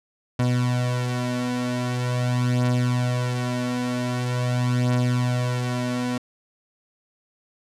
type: beating tone pair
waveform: 30% pulse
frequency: 123.7 / 124.14 Hz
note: B2 / B2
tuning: +3 / +9 cents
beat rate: 0.44 Hz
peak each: -20 / -24 dBFS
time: 0.39-6.18 s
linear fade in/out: 5 ms
effects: low-pass 9000 Hz 12 dB/octave